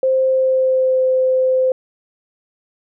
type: tone with pitch glide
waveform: sine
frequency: 524 to 517.1 Hz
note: C5 to C5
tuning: +2 to -20 cents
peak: -12 dBFS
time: 0.03-1.72 s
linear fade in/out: 2 ms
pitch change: -22 cents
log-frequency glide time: 0.27-1.04 s
effects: none